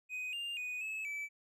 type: tone with pitch steps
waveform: triangle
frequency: 2502 / 2800 / 2483 / 2591 / 2307 Hz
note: D#7 / F7 / D#7 / E7 / D7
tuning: +9 / +4 / -4 / -30 / -31 cents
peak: -36 dBFS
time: 0.09-1.29 s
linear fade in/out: 50 ms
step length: 240 ms
effects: none